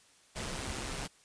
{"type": "noise with amplitude modulation", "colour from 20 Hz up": "pink", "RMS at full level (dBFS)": -36, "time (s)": [0.35, 1.08], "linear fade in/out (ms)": 20, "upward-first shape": "sine", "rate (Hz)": 134, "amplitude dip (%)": 50, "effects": ["white hiss -63 dBFS RMS until 1.24 s", "resampled to 22050 Hz"]}